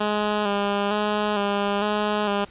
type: tone with vibrato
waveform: 10% pulse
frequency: 205.8 Hz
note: G#3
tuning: 16 cents flat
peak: -13 dBFS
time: 0-2.45 s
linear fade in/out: 10 ms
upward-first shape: square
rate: 1.1 Hz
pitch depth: 32 cents each way
effects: pink hiss -49 dBFS RMS until 2.5 s + resampled to 8000 Hz